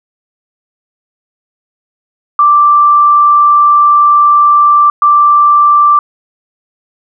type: tone bursts at uneven times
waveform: sine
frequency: 1174.7 Hz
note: D6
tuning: in tune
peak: -3 dBFS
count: 2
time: 2.39-4.9 / 5.02-5.99 s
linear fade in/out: 2 ms
effects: none